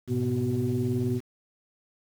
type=tone cluster; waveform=sine; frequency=106.9 / 125.9 / 246.8 / 374 Hz; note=A2 / B2 / B3 / F#4; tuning=-49 / +34 / -1 / +19 cents; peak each=-30 / -28 / -28 / -30 dBFS; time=0.07-1.21 s; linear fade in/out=50 ms; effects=tanh soft clip ceiling -17 dBFS + 8-bit

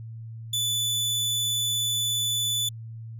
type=tone; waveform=sawtooth; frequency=3483 Hz; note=A7; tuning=18 cents flat; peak=-21 dBFS; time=0.53-2.69 s; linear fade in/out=5 ms; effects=added 113 Hz sine -36 dBFS peak until 3.19 s

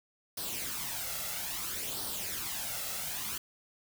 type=noise with flanger; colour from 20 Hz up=white; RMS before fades=-37 dBFS; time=0.37-3.38 s; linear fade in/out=5 ms; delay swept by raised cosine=0.21 to 1.51 ms; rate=0.6 Hz; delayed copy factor=+0.6; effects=none

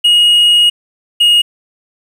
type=tone pair in turn; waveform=triangle; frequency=2881 / 2869 Hz; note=F#7 / F7; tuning=-47 / +46 cents; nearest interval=unison; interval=7 cents; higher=first; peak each=-4 dBFS; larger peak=neither; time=0.04-0.7 / 1.2-1.42 s; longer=first; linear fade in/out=10 ms; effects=7-bit

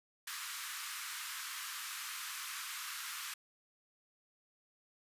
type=high-pass noise; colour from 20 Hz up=pink; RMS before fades=-43 dBFS; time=0.27-3.34 s; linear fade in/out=5 ms; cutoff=1100 Hz; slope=48 dB/octave; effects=resampled to 32000 Hz

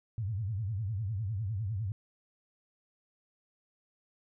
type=tone with vibrato; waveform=sine; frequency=103.83 Hz; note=G#2; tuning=in tune; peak=-31 dBFS; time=0.18-1.92 s; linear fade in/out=0 ms; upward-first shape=triangle; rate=9.9 Hz; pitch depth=260 cents each way; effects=none

